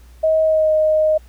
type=tone with pitch glide; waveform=sine; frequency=634 to 621.3 Hz; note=D#5 to D#5; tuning=+32 to -3 cents; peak=-12 dBFS; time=0.23-1.18 s; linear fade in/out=10 ms; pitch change=-35 cents; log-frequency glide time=0.43-0.72 s; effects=added 60 Hz sine -41 dBFS peak until 1.28 s + pink hiss -54 dBFS RMS until 1.28 s